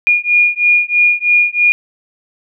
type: beating tone pair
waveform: sine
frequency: 2431 / 2434.1 Hz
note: D#7 / D#7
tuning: -41 / -39 cents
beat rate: 3.1 Hz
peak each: -12 dBFS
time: 0.07-1.72 s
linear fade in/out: 0 ms
effects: none